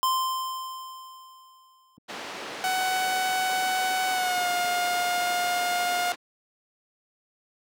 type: tone with exponential decay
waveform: square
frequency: 1041 Hz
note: C6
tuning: 9 cents flat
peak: -21 dBFS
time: 0.03-1.97 s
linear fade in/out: 0 ms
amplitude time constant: 420 ms
type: click train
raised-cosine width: 5 ms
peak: -24 dBFS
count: 15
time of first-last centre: 1.98-5.713 s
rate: 3.75 Hz
type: low-pass noise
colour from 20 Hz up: pink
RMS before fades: -34 dBFS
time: 2.08-6.16 s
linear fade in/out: 20 ms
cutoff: 4600 Hz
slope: 12 dB/octave
type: tone with pitch glide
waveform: sawtooth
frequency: 748 to 711.3 Hz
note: F#5 to F5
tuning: +19 to +32 cents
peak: -20 dBFS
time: 2.64-6.12 s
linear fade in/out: 0 ms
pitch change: -87 cents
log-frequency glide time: 4.1-4.49 s
effects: high-pass 400 Hz 12 dB/octave